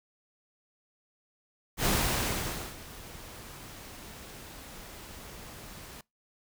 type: noise with ADSR envelope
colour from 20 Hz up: pink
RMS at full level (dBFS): -26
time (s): 1.77-6.01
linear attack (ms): 83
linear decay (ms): 900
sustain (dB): -20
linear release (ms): 3
effects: noise-tail reverb RT60 0.2 s tail -24 dB re dry